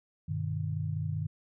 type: chord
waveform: sine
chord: G augmented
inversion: none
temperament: just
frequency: 98 / 122.5 / 153.12 Hz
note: G2 / B2 / D#3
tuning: 0 / -14 / -27 cents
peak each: -34 / -38 / -33 dBFS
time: 0.28-1.27 s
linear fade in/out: 10 ms
effects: none